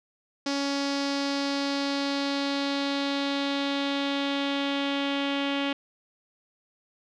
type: tone with low-pass filter sweep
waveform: sawtooth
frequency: 279.7 Hz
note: C#4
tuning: 16 cents sharp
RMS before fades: -28 dBFS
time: 0.46-5.73 s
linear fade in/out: 5 ms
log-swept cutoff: 5200 to 3100 Hz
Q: 3.5
effects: none